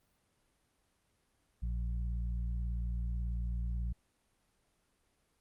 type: harmonic tone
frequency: 58.27 Hz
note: A#1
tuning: in tune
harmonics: 1 / 2 / 3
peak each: -33 / -44 / -47 dBFS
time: 1.62-3.93 s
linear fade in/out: 10 ms
effects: pink hiss -75 dBFS RMS until 5.4 s + Opus 32 kbps